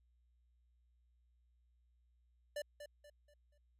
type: tone with echo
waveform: square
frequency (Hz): 587.3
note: D5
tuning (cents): 0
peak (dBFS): -40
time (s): 2.56-2.62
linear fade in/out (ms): 5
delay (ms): 240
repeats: 4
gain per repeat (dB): -9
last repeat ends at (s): 3.58
effects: added 60 Hz sine -70 dBFS peak until 3.79 s + resampled to 32000 Hz